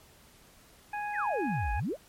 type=harmonic tone; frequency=830.6 Hz; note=G#5; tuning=in tune; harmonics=1 / 2 / 3; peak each=-33 / -39 / -43 dBFS; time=0.93-1.8 s; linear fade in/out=5 ms
type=exponential two-way sweep; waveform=sine; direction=down then up; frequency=2188 to 49 to 722 Hz; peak=-29 dBFS; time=1.13-1.97 s; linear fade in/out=50 ms; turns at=1.73 s
effects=pink hiss -58 dBFS RMS until 2.08 s + MP3 64 kbps